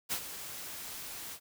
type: noise with ADSR envelope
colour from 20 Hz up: white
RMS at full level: -32 dBFS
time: 0.09-1.4 s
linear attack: 32 ms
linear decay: 73 ms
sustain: -11 dB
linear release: 73 ms
effects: none